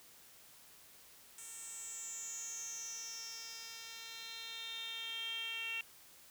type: tone with band-pass filter sweep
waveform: 10% pulse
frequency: 455.3 Hz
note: A#4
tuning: 41 cents flat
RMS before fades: -45 dBFS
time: 1.38-5.81 s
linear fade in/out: 2 ms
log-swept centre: 8800 to 2800 Hz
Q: 8.4
effects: white hiss -60 dBFS RMS until 6.3 s